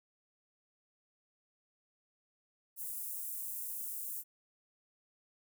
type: high-pass noise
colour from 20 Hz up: white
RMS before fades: -41 dBFS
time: 2.76-4.24 s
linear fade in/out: 50 ms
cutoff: 8900 Hz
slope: 24 dB/octave
effects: none